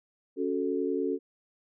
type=chord; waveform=sine; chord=F# minor; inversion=second; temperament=equal with one note detuned; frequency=278 / 370 / 440 Hz; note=C#4 / F#4 / A4; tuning=+5 / 0 / 0 cents; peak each=-31 dBFS; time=0.36-1.19 s; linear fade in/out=50 ms; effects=none